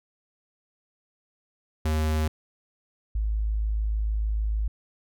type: tone pair in turn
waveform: square / sine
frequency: 77.78 / 53.34 Hz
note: D#2 / G#1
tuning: 0 / +47 cents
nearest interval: perfect fifth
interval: 653 cents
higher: first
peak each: -23 / -23 dBFS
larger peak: neither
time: 1.85-2.28 / 3.15-4.68 s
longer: second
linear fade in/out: 5 ms
effects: none